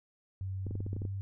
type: tone with pitch glide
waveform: sine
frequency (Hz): 95.4 to 97.8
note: G2 to G2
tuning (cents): -47 to -4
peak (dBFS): -34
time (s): 0.41-1.21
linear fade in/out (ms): 0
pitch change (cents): +43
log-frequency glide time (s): 0.61-0.73
type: clicks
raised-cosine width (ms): 3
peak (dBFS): -27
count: 9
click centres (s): 0.667 / 0.71 / 0.754 / 0.805 / 0.865 / 0.931 / 0.965 / 1.019 / 1.052
effects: none